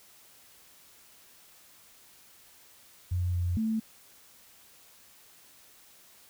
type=tone with pitch steps; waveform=sine; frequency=89.4 / 88.1 / 221.2 Hz; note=F2 / F2 / A3; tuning=+41 / +16 / +9 cents; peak=-26 dBFS; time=3.11-3.8 s; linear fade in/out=10 ms; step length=230 ms; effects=white hiss -57 dBFS RMS until 6.29 s